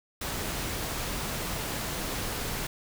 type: noise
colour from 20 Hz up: pink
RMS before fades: -33 dBFS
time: 0.21-2.67 s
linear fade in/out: 5 ms
effects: none